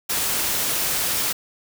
white noise, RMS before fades -23 dBFS, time 0.09-1.33 s, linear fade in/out 10 ms, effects none

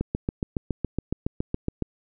click train, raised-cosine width 3 ms, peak -12 dBFS, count 14, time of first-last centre 0.01-1.823 s, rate 7.17 Hz, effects none

